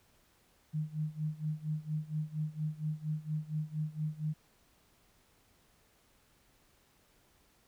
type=tone with tremolo; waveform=sine; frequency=153.9 Hz; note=D#3; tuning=19 cents flat; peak=-30 dBFS; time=0.73-4.34 s; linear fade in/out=20 ms; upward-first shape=sine; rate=4.3 Hz; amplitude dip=90%; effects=pink hiss -68 dBFS RMS until 7.67 s